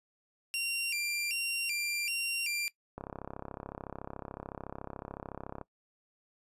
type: tone with vibrato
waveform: sawtooth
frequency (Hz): 2559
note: D#7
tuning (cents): +48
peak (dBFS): -28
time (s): 0.54-2.68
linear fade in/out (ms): 0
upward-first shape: square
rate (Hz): 1.3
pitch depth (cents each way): 130
type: click train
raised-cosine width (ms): 1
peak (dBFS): -26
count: 90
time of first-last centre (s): 2.98-5.613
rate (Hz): 33.8
effects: noise-tail reverb RT60 0.1 s tail -20 dB re dry + resampled to 32000 Hz